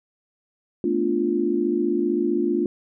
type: chord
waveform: sine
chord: B half-diminished seventh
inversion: third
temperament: equal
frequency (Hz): 220 / 246.9 / 293.7 / 349.2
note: A3 / B3 / D4 / F4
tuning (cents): 0 / 0 / 0 / 0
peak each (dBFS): -27 / -28 / -25 / -22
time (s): 0.84-2.66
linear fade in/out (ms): 2
effects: none